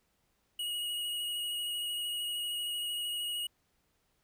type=tone with vibrato; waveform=square; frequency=2891 Hz; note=F#7; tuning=41 cents flat; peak=-34 dBFS; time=0.59-3.47 s; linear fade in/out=5 ms; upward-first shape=square; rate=13 Hz; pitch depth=13 cents each way; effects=pink hiss -75 dBFS RMS until 4.23 s